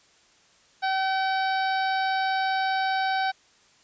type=harmonic tone; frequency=765 Hz; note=G5; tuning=42 cents flat; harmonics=1 / 2 / 3 / 4 / 5 / 6 / 7; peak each=-24 / -29 / -37 / -41 / -37 / -39 / -44 dBFS; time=0.82-3.32 s; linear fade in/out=20 ms; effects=white hiss -59 dBFS RMS until 3.83 s + resampled to 16000 Hz